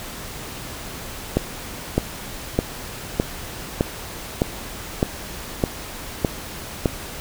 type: click train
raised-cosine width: 2 ms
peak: -3 dBFS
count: 10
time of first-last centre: 1.37-6.858 s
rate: 1.64 Hz
effects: pink hiss -34 dBFS RMS until 7.2 s